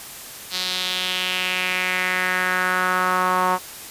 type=tone with band-pass filter sweep; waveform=sawtooth; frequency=183.4 Hz; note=F#3; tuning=15 cents flat; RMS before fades=-22 dBFS; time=0.5-3.59 s; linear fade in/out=50 ms; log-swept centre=4300 to 1000 Hz; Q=3.1; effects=white hiss -37 dBFS RMS until 3.9 s + resampled to 32000 Hz